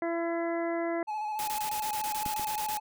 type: harmonic tone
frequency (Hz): 336.6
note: E4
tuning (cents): +36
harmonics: 1 / 2 / 3 / 4 / 5 / 6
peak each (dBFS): -31 / -32 / -41 / -44 / -44 / -42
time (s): 0.02-1.03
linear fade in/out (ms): 2
type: tone with vibrato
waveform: triangle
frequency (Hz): 852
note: G#5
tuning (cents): +44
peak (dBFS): -29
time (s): 1.07-2.8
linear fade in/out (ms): 20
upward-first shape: square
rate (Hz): 14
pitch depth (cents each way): 26
type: noise bursts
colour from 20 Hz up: white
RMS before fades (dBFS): -37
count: 13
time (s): 1.39-2.772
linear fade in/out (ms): 0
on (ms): 86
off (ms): 22
type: clicks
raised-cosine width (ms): 3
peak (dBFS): -25 / -30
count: 2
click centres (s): 2.262 / 2.396
effects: none